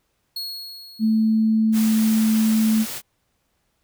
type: tone with exponential decay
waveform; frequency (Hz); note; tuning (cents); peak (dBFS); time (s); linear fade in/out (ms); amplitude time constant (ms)
45% pulse; 4323; C#8; -44; -25; 0.36-1.88; 5; 330
type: tone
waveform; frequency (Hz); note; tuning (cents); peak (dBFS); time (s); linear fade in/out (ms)
sine; 220; A3; 0; -15; 0.99-2.86; 50
type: noise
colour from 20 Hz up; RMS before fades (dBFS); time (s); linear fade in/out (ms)
white; -31; 1.72-3.02; 50
effects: pink hiss -70 dBFS RMS until 3.83 s